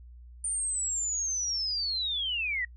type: linear sweep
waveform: sine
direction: down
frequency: 9100 to 1872 Hz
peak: -28 dBFS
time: 0.44-2.65 s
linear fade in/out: 5 ms
effects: noise-tail reverb RT60 0.1 s tail -26 dB re dry + added 60 Hz sine -46 dBFS peak until 2.76 s